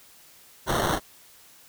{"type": "noise with sample-and-hold", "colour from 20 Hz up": "violet", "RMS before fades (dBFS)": -24, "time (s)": [0.66, 1], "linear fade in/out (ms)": 50, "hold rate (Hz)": 2450, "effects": ["white hiss -53 dBFS RMS until 1.68 s"]}